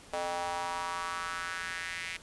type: tone with high-pass filter sweep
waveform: square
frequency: 87.31 Hz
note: F2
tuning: in tune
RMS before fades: -36 dBFS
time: 0.13-2.17 s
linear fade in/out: 5 ms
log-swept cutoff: 640 to 2200 Hz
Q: 3.2
effects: pink hiss -53 dBFS RMS until 2.22 s + resampled to 24000 Hz